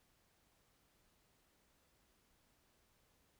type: silence
effects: pink hiss -75 dBFS RMS until 3.39 s